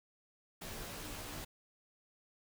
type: noise with comb filter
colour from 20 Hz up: pink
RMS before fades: -45 dBFS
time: 0.61-1.45 s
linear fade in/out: 10 ms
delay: 15 ms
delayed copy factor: -0.9
effects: none